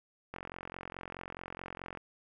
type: click train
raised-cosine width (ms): 0.5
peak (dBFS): -26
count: 74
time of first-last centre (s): 0.34-1.973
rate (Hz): 44.7
effects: none